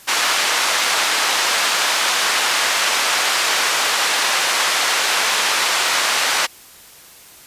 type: band-pass noise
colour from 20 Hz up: pink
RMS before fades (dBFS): -18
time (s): 0.07-6.47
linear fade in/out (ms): 20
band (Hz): 960 to 7200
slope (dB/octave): 12
effects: white hiss -43 dBFS RMS until 7.46 s + resampled to 32000 Hz